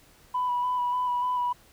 sine tone with vibrato, 987.8 Hz, B5, in tune, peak -23 dBFS, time 0.34-1.53 s, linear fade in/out 10 ms, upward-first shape square, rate 3.4 Hz, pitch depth 17 cents each way, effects tanh soft clip ceiling -20 dBFS + pink hiss -57 dBFS RMS until 1.72 s

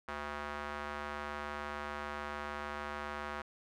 square tone with band-pass filter, 73.42 Hz, D2, in tune, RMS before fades -41 dBFS, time 0.08-3.42 s, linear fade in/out 5 ms, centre 1300 Hz, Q 1.4, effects none

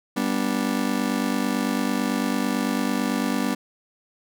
40% pulse chord, G major, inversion none, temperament just, 196 / 245 / 294 Hz, G3 / B3 / D4, 0 / -14 / +2 cents, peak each -27 / -24 / -27 dBFS, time 0.16-3.55 s, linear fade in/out 10 ms, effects none

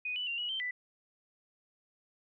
sine tone with pitch steps, 2487 / 2974 / 2773 / 2918 / 3119 / 1985 Hz, D#7 / F#7 / F7 / F#7 / G7 / B6, -1 / +8 / -13 / -25 / -9 / +8 cents, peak -33 dBFS, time 0.05-0.71 s, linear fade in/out 5 ms, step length 110 ms, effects none

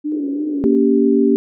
sine tone with vibrato, 291.5 Hz, D4, 13 cents flat, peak -18 dBFS, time 0.04-0.66 s, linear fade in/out 20 ms, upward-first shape sine, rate 3 Hz, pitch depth 78 cents each way
pink band-pass noise, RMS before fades -30 dBFS, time 0.12-0.75 s, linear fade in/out 0 ms, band 290 to 430 Hz, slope 48 dB/octave
sine chord, G diminished, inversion first, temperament just, 235.2 / 282.2 / 392 Hz, Bb3 / Db4 / G4, +16 / +31 / 0 cents, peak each -15 dBFS, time 0.64-1.36 s, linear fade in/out 0 ms
effects none

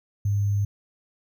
sine tone with sample-and-hold, 101.4 Hz, G#2, 41 cents flat, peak -20 dBFS, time 0.25-0.65 s, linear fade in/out 5 ms, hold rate 6300 Hz, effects none

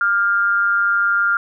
sine tone with amplitude modulation, 1396.9 Hz, F6, in tune, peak -11 dBFS, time 0.01-1.37 s, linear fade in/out 2 ms, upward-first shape sine, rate 193 Hz, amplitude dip 60%, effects none

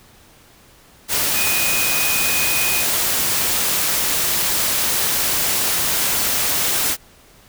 sine tone in noise, 2489 Hz, D#7, in tune, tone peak -22 dBFS, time 1.33-2.86 s, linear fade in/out 50 ms, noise white, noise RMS -19 dBFS, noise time 1.08-6.97 s, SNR -6 dB, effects pink hiss -49 dBFS RMS until 7.48 s

